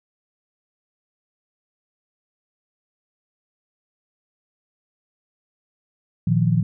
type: chord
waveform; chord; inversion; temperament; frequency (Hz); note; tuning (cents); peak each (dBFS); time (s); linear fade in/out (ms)
sine; Bb suspended fourth; none; equal; 116.54 / 155.56 / 174.61; Bb2 / Eb3 / F3; 0 / 0 / 0; -20; 6.27-6.63; 5
effects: none